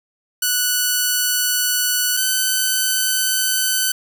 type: tone pair in turn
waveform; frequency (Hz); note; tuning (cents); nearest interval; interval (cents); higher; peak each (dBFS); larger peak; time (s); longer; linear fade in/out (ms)
5% pulse; 1480 / 1516.3; F#6 / F#6; 0 / +42; unison; 42; second; -5; neither; 0.42-2.17 / 2.17-3.92; neither; 5
effects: none